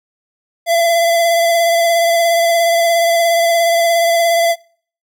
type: tone with vibrato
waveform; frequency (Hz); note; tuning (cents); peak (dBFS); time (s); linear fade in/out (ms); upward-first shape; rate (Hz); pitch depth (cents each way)
square; 676; E5; +43; -11; 0.66-4.56; 50; sine; 17; 22
effects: noise-tail reverb RT60 0.5 s tail -26 dB re dry